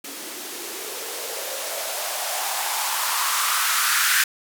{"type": "noise with band-pass filter sweep", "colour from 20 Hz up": "violet", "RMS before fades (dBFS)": -25, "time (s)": [0.04, 4.24], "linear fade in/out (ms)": 5, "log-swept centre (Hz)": [280, 1600], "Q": 4, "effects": []}